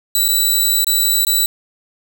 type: tone with dropouts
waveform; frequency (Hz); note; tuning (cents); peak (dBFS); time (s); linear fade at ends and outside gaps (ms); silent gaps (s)
10% pulse; 3951; B7; 0; -5; 0.15-1.46; 2; 0.282-0.286 / 0.845-0.868 / 1.25-1.268
effects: none